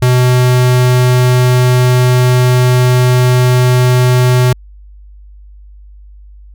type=tone; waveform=square; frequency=125.5 Hz; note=B2; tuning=28 cents sharp; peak=-7 dBFS; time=0.02-4.53 s; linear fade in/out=5 ms; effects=added 50 Hz sine -33 dBFS peak until 6.54 s